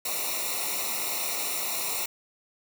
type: noise with comb filter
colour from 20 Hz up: white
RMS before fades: -30 dBFS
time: 0.05-2.06 s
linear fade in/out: 5 ms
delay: 0.62 ms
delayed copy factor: -0.95
effects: none